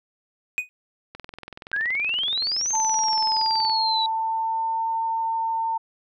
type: tone with exponential decay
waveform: triangle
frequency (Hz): 2489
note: D#7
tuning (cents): 0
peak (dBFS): -16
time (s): 0.58-0.69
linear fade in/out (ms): 0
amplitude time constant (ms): 23
type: click train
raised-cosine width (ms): 0.3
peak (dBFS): -22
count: 55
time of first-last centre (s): 1.15-3.697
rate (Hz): 21.2
type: exponential two-way sweep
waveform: sine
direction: up then down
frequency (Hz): 1578 to 6370 to 3877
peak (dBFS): -22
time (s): 1.73-4.06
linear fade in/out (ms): 2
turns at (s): 2.71
type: tone with pitch glide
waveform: sine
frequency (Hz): 880 to 903.2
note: A5 to A5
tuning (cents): 0 to +45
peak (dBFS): -22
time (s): 2.73-5.78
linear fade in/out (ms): 10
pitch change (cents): +45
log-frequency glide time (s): 3.32-4.86
effects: none